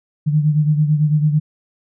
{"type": "beating tone pair", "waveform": "sine", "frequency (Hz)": [150, 159], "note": ["D3", "D#3"], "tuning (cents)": [37, 38], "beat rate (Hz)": 9, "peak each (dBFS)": [-13, -20], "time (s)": [0.26, 1.4], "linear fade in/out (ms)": 20, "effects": []}